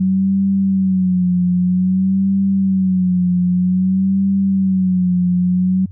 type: tone with vibrato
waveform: sine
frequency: 186.8 Hz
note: F#3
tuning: 17 cents sharp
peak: -12 dBFS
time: 0-5.86 s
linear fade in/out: 10 ms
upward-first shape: sine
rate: 0.52 Hz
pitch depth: 75 cents each way
effects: added 94 Hz sine -32 dBFS peak until 5.91 s